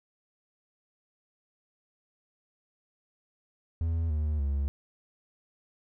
triangle tone with pitch steps, 82.41 / 76.01 / 70.1 Hz, E2 / D#2 / C#2, 0 / -40 / +20 cents, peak -24 dBFS, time 3.81-4.68 s, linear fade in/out 0 ms, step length 290 ms, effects none

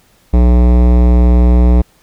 sine tone with hard clipping, 60.6 Hz, B1, 32 cents flat, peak -7 dBFS, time 0.33-1.82 s, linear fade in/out 10 ms, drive 18 dB, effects pink hiss -51 dBFS RMS until 2.02 s

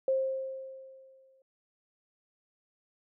sine tone with exponential decay, 530 Hz, C5, 22 cents sharp, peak -23 dBFS, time 0.08-1.42 s, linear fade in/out 2 ms, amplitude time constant 290 ms, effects none

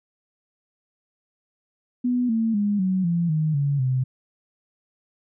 sine tone with pitch steps, 246.9 / 225.1 / 205.2 / 187.12 / 170.6 / 155.54 / 141.81 / 129.29 Hz, B3 / A3 / G#3 / F#3 / F3 / D#3 / C#3 / C3, 0 / +40 / -21 / +20 / -40 / 0 / +40 / -20 cents, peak -19 dBFS, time 2.04-4.04 s, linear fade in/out 10 ms, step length 250 ms, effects none

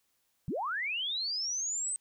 sine linear sweep, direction up, 110.8 to 8290 Hz, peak -31 dBFS, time 0.48-1.96 s, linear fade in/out 0 ms, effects white hiss -75 dBFS RMS until 2 s

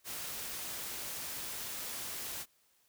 white noise, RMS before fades -41 dBFS, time 0.04-2.46 s, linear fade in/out 50 ms, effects white hiss -71 dBFS RMS until 2.88 s

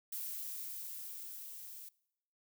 violet noise with level ramp, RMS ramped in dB -41 to -50 dBFS, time 0.12-1.89 s, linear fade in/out 5 ms, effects noise-tail reverb RT60 0.8 s tail -23 dB re dry

